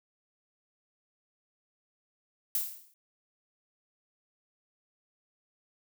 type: noise with exponential decay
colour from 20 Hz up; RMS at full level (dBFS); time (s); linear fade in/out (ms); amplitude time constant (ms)
violet; -27; 2.55-2.94; 1; 83
effects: none